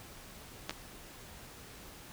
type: clicks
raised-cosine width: 0.2 ms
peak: -17 / -22 dBFS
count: 2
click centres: 0.695 / 0.708 s
effects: pink hiss -51 dBFS RMS until 2.12 s